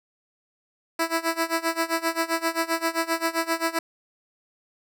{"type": "tone with tremolo", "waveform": "10% pulse", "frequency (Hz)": 329.6, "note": "E4", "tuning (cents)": 0, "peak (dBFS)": -12, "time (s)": [0.99, 3.79], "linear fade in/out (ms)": 5, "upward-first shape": "sine", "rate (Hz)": 7.6, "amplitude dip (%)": 90, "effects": []}